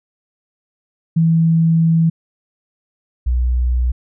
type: tone pair in turn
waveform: sine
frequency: 163.9 / 61.52 Hz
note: E3 / B1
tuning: -10 / -6 cents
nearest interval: octave + perfect fourth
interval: 1696 cents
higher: first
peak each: -10 / -13 dBFS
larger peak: first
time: 1.16-2.1 / 3.26-3.92 s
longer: first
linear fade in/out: 10 ms
effects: none